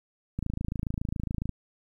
click train, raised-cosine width 5 ms, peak -18 dBFS, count 31, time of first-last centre 0.39-1.493 s, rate 27.2 Hz, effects 10-bit

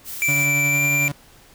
blue noise, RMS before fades -32 dBFS, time 0.04-0.48 s, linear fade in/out 50 ms
square tone with pitch glide, 2338 to 2362 Hz, D7 to D7, -8 to +9 cents, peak -18 dBFS, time 0.22-1.08 s, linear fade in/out 0 ms, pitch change +17 cents, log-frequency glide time 0.69-0.8 s
35% pulse tone with tremolo, 143.2 Hz, D3, 43 cents flat, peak -21 dBFS, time 0.28-1.12 s, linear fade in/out 5 ms, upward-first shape triangle, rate 11 Hz, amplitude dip 30%
effects pink hiss -50 dBFS RMS until 1.54 s

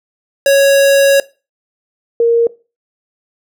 square / sine tone pair in turn, 554 / 465.9 Hz, C#5 / A#4, -1 / -1 cents, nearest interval minor third, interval 300 cents, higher first, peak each -7 dBFS, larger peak neither, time 0.46-1.2 / 2.2-2.47 s, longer first, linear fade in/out 2 ms, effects noise-tail reverb RT60 0.3 s tail -20 dB re dry

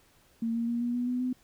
sine tone with pitch steps, 228.6 / 232.5 / 236.4 / 240.4 / 244.4 / 248.6 / 252.8 Hz, A#3 / A#3 / A#3 / B3 / B3 / B3 / B3, -34 / -4 / +24 / -46 / -18 / +12 / +41 cents, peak -27 dBFS, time 0.42-1.33 s, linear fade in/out 5 ms, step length 130 ms, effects pink hiss -63 dBFS RMS until 1.43 s

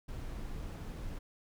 brown noise, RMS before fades -41 dBFS, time 0.08-1.19 s, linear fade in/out 10 ms, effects none

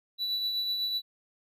triangle tone with tremolo, 3951 Hz, B7, in tune, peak -25 dBFS, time 0.18-1.02 s, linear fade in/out 50 ms, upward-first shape triangle, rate 8 Hz, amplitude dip 40%, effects none

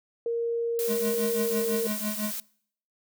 sine tone with pitch glide, 466.2 to 458.2 Hz, A#4 to A#4, 0 to -30 cents, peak -25 dBFS, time 0.26-1.87 s, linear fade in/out 2 ms, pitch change -30 cents, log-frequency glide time 1.22-1.71 s
blue noise, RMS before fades -34 dBFS, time 0.79-2.4 s, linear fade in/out 0 ms
square tone with tremolo, 211.6 Hz, G#3, 33 cents sharp, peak -27 dBFS, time 0.87-2.35 s, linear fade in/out 50 ms, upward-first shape triangle, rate 6 Hz, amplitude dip 95%
effects noise-tail reverb RT60 0.6 s tail -23 dB re dry

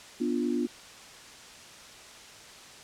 sine chord, B diminished, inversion none, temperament equal with one note detuned, 244.8 / 293.7 / 349.2 Hz, B3 / D4 / F4, -15 / 0 / 0 cents, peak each -29 / -31 / -31 dBFS, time 0.2-0.67 s, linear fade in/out 10 ms, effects white hiss -48 dBFS RMS until 2.83 s + low-pass 7000 Hz 12 dB/octave

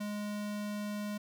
square tone, 207.7 Hz, G#3, in tune, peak -36 dBFS, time 0-1.18 s, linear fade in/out 10 ms, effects none

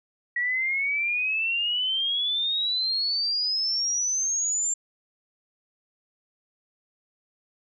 sine exponential sweep, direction up, 1917 to 7360 Hz, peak -23 dBFS, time 0.36-4.74 s, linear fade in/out 5 ms, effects none

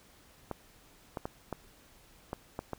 clicks, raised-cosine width 1 ms, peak -21 dBFS, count 7, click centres 0.513 / 1.172 / 1.255 / 1.527 / 2.331 / 2.591 / 2.733 s, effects pink hiss -60 dBFS RMS until 2.78 s

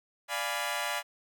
15% pulse chord, D diminished seventh, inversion none, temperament equal, 587.3 / 698.5 / 830.6 / 987.8 Hz, D5 / F5 / Ab5 / Cb6, 0 / 0 / 0 / 0 cents, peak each -30 dBFS, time 0.28-1.03 s, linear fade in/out 50 ms, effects none

